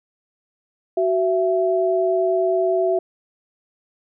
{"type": "tone pair together", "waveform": "sine", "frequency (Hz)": [374.6, 666.2], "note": ["F#4", "E5"], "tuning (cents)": [21, 18], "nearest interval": "minor seventh", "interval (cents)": 997, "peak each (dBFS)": -19, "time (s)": [0.97, 2.99], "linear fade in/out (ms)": 5, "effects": []}